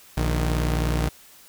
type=tone pair together; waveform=sawtooth; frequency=59.12 / 154.4 Hz; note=A#1 / D#3; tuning=+25 / -13 cents; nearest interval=octave + perfect fourth; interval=1662 cents; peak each=-18 / -23 dBFS; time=0.17-1.09 s; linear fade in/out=5 ms; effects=white hiss -50 dBFS RMS until 1.48 s